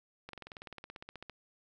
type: slowing click train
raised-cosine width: 0.3 ms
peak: -29 dBFS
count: 19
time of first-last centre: 0.29-1.297 s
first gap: 43 ms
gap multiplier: 1.03
effects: none